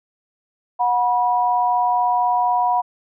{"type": "tone pair together", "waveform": "sine", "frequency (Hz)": [728.9, 973], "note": ["F#5", "B5"], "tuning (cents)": [-26, -26], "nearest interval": "perfect fourth", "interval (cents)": 500, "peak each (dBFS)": -18, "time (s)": [0.79, 2.82], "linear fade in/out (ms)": 20, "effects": []}